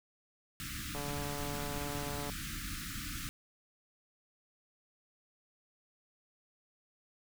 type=band-stop noise; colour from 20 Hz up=pink; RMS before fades=-41 dBFS; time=0.6-3.29 s; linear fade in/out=0 ms; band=320 to 1200 Hz; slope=96 dB/octave
type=click train; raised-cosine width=1 ms; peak=-28 dBFS; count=195; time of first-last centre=0.95-2.297 s; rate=144 Hz
effects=none